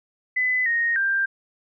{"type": "tone with pitch steps", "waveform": "sine", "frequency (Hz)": [2009, 1863, 1585], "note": ["B6", "A#6", "G6"], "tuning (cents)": [29, -2, 19], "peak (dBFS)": -19, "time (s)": [0.36, 1.26], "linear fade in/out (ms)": 10, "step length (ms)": 300, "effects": []}